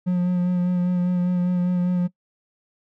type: tone with vibrato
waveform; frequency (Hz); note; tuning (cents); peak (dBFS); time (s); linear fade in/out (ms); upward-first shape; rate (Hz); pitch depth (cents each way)
triangle; 179; F3; +43; -16; 0.06-2.08; 20; sine; 5; 19
effects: noise-tail reverb RT60 0.1 s tail -21 dB re dry